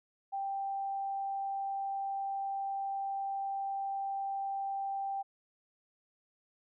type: tone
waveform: sine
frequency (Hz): 786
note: G5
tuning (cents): +4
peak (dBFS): -33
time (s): 0.32-5.23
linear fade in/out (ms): 20
effects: none